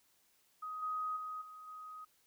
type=tone with level steps; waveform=sine; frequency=1255 Hz; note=D#6; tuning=15 cents sharp; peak=-40 / -35 / -40 / -49 / -46 dBFS; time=0.62-2.05 s; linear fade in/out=10 ms; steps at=0.82 / 1.16 / 1.41 / 1.67 s; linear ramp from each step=10 ms; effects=white hiss -72 dBFS RMS until 2.26 s